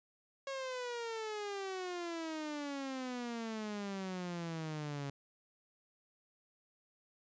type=exponential sweep; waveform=sawtooth; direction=down; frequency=550 to 138.4 Hz; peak=-35 dBFS; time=0.47-5.1 s; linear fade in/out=2 ms; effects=resampled to 16000 Hz